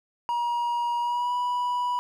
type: tone with pitch glide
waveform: triangle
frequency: 953 to 980.4 Hz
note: A#5 to B5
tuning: +38 to -13 cents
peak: -22 dBFS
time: 0.29-1.99 s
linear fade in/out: 0 ms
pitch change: +49 cents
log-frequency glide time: 0.99-1.34 s
effects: none